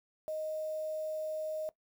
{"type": "tone with quantisation", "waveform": "sine", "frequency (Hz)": 623, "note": "D#5", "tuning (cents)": 2, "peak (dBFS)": -34, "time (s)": [0.28, 1.69], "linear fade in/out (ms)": 0, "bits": 9, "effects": ["noise-tail reverb RT60 0.1 s tail -18 dB re dry"]}